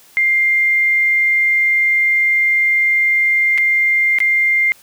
sine tone with dropouts, 2100 Hz, C7, 6 cents sharp, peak -11 dBFS, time 0.17-4.72 s, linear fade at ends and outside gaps 0 ms, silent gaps 3.577-3.582 / 4.186-4.203 s, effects white hiss -47 dBFS RMS until 4.82 s

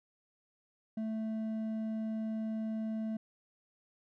sine tone with hard clipping, 220 Hz, A3, in tune, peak -35 dBFS, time 0.97-3.17 s, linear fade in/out 5 ms, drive 5 dB, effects none

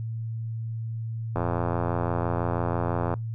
click train, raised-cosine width 1 ms, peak -13 dBFS, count 154, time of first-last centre 1.36-3.139 s, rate 86 Hz, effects noise-tail reverb RT60 0.2 s tail -26 dB re dry + added 113 Hz sine -29 dBFS peak until 3.34 s

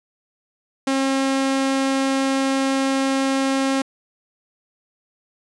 sawtooth tone, 269.4 Hz, C#4, 49 cents flat, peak -14 dBFS, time 0.87-3.82 s, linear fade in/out 5 ms, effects resampled to 22050 Hz

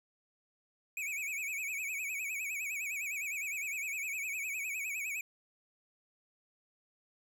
square tone with vibrato, 2391 Hz, D7, 30 cents sharp, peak -36 dBFS, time 0.97-5.21 s, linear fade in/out 2 ms, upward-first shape sine, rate 9.8 Hz, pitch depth 140 cents each way, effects none

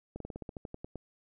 slowing click train, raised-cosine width 2 ms, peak -27 dBFS, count 12, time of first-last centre 0.16-0.957 s, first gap 43 ms, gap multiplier 1.1, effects none

